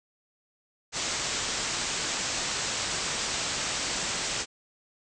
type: low-pass noise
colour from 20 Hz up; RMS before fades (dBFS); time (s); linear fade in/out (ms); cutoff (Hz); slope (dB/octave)
white; -31; 0.92-4.46; 50; 8100; 96
effects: none